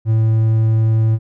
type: tone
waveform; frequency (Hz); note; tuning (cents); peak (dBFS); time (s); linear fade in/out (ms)
triangle; 111.1; A2; +17; -9; 0.05-1.19; 50
effects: none